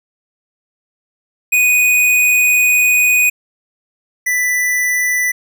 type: tone pair in turn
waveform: square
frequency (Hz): 2483 / 1983.5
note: D#7 / B6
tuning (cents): -4 / +7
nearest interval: major third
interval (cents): 389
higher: first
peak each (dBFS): -10 / -14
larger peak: first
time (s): 1.52-3.3 / 4.26-5.32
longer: first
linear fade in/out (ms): 10
effects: none